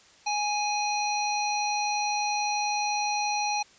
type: harmonic tone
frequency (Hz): 830.6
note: G#5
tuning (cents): 0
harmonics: 1 / 3 / 5 / 7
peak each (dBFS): -27 / -32 / -34 / -35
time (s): 0.26-3.63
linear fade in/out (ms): 10
effects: white hiss -56 dBFS RMS until 3.78 s + resampled to 16000 Hz